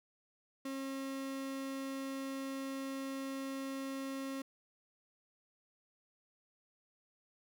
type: tone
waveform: 35% pulse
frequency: 270 Hz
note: C#4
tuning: 45 cents flat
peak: -37 dBFS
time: 0.65-4.42 s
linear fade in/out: 5 ms
effects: none